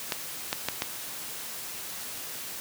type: clicks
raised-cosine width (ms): 0.2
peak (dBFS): -9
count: 4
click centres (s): 0.122 / 0.529 / 0.686 / 0.821
effects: white hiss -38 dBFS RMS until 2.6 s + high-pass 80 Hz 12 dB/octave